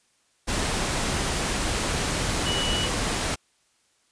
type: tone in noise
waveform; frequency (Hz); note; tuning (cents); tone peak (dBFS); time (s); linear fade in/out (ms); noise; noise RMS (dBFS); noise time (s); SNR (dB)
sine; 2941; F#7; -11; -27; 2.45-2.88; 20; pink; -26; 0.47-3.36; -4
effects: white hiss -66 dBFS RMS until 4.11 s + resampled to 22050 Hz